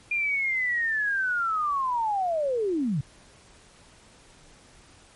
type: linear sweep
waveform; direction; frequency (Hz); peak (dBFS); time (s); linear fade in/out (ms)
sine; down; 2422 to 125; -23; 0.11-3.01; 5
effects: pink hiss -54 dBFS RMS until 5.15 s + MP3 48 kbps